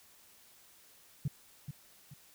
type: tone with echo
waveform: sine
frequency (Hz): 142.4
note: C#3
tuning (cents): +47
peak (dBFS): -28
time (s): 1.25-1.28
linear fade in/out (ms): 5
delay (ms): 430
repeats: 2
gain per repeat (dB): -9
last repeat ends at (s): 2.14
effects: tanh soft clip ceiling -25 dBFS + white hiss -61 dBFS RMS until 2.34 s